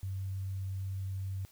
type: tone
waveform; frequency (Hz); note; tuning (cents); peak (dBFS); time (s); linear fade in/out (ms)
sine; 96; G2; -36; -34; 0.03-1.45; 0
effects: white hiss -62 dBFS RMS until 1.51 s